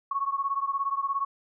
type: beating tone pair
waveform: sine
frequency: 1100 / 1117 Hz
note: C#6 / C#6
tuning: -14 / +13 cents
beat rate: 17 Hz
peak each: -28 / -30 dBFS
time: 0.11-1.25 s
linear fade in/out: 5 ms
effects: none